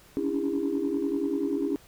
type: tone cluster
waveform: sine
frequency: 278.3 / 288.5 / 329.7 / 403.3 Hz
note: C#4 / D4 / E4 / G4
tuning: +7 / -31 / 0 / +49 cents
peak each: -30 dBFS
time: 0.17-1.76 s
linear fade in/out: 0 ms
effects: tanh soft clip ceiling -18 dBFS + pink hiss -55 dBFS RMS until 1.87 s